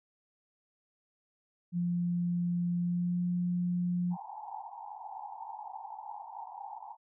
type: tone with pitch glide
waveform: sine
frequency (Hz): 174.61 to 176.95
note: F3 to F3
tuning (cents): 0 to +23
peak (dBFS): -28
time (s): 1.72-4.17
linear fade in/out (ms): 50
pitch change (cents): +23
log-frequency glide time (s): 2.8-3.22
type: band-pass noise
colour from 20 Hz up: pink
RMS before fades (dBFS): -44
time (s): 4.1-6.97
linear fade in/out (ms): 50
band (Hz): 780 to 920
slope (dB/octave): 96
effects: none